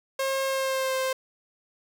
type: tone with pitch glide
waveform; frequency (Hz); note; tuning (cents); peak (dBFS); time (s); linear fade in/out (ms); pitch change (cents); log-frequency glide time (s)
sawtooth; 537 to 524.1; C5 to C5; +45 to +3; -21; 0.19-1.13; 5; -42; 0.46-0.96
effects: none